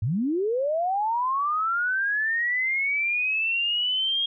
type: linear sweep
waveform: sine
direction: up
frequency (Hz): 92.2 to 3266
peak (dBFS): -22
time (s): 0.02-4.26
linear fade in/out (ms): 5
effects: none